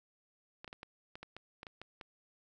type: clicks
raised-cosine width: 0.3 ms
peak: -30 dBFS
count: 11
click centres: 0.645 / 0.678 / 0.729 / 0.831 / 1.155 / 1.23 / 1.366 / 1.631 / 1.668 / 1.816 / 2.012 s
effects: none